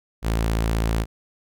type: tone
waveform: sawtooth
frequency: 55.7 Hz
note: A1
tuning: 22 cents sharp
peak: -16 dBFS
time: 0.22-1.06 s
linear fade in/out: 50 ms
effects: none